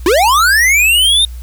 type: linear sweep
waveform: square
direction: up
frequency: 311.1 to 3696 Hz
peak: -8 dBFS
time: 0.06-1.25 s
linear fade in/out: 2 ms
effects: added 60 Hz sine -24 dBFS peak until 1.42 s + white hiss -44 dBFS RMS until 1.42 s